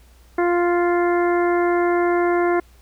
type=harmonic tone; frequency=349.2 Hz; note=F4; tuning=in tune; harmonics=1 / 2 / 3 / 4 / 5 / 6; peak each=-17 / -23 / -27 / -29 / -31 / -33 dBFS; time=0.38-2.6 s; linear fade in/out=5 ms; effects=added 60 Hz sine -48 dBFS peak until 2.81 s + pink hiss -56 dBFS RMS until 2.81 s